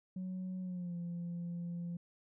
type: tone with pitch glide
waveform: sine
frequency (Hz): 185 to 172.61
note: F#3 to F3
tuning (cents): 0 to -20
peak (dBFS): -36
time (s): 0.16-1.97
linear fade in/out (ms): 5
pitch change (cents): -120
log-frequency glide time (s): 0.61-0.96
effects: tanh soft clip ceiling -36 dBFS